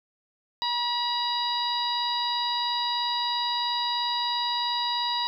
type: harmonic tone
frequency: 963 Hz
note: B5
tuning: 44 cents flat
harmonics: 1 / 2 / 3 / 4 / 5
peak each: -28 / -38 / -38 / -29 / -32 dBFS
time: 0.62-5.27 s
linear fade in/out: 0 ms
effects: 10-bit